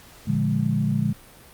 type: chord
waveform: sine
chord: Bb dominant seventh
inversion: none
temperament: equal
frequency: 116.54 / 146.83 / 174.61 / 207.7 Hz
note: Bb2 / D3 / F3 / Ab3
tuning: 0 / 0 / 0 / 0 cents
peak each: -26 / -24 / -28 / -24 dBFS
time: 0.27-1.13 s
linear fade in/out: 10 ms
effects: pink hiss -48 dBFS RMS until 1.53 s + Opus 48 kbps